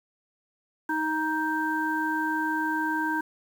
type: harmonic tone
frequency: 313.3 Hz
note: D#4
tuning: 12 cents sharp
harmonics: 1 / 3 / 5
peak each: -29 / -29 / -29 dBFS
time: 0.89-3.21 s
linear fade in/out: 5 ms
effects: 8-bit

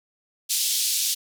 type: band-pass noise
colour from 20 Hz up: pink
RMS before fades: -24 dBFS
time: 0.49-1.15 s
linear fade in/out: 20 ms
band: 3600 to 15000 Hz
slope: 24 dB/octave
effects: none

